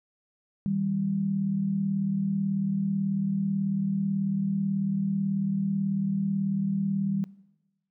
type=tone pair together; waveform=sine; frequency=158.7 / 196.92 Hz; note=D#3 / G3; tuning=+35 / +8 cents; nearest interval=major third; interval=373 cents; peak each=-32 / -25 dBFS; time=0.66-7.24 s; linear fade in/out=0 ms; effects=noise-tail reverb RT60 1.0 s tail -20 dB re dry